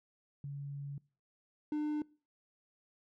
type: tone pair in turn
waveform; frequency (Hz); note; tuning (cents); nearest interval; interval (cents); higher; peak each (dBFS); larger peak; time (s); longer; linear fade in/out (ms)
sine / triangle; 141.4 / 300.5; C#3 / D4; +35 / +40; octave + minor second; 1305; second; -39 / -30; second; 0.44-0.98 / 1.72-2.02; first; 2
effects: noise-tail reverb RT60 0.4 s tail -24 dB re dry